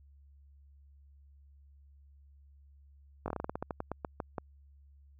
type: slowing click train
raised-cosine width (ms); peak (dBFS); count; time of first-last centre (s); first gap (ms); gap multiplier
1; -21; 16; 3.26-4.382; 20; 1.17
effects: added 70 Hz sine -56 dBFS peak until 5.19 s